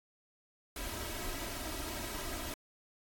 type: noise with comb filter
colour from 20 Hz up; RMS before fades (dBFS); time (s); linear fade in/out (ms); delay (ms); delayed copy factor
pink; -40; 0.76-2.54; 2; 3.1; +0.7
effects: AAC 64 kbps